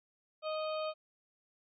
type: harmonic tone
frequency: 622.3 Hz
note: D#5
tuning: in tune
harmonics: 1 / 2 / 4 / 5 / 6 / 7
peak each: -35 / -41 / -48 / -50 / -52 / -51 dBFS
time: 0.42-0.94 s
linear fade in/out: 50 ms
effects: none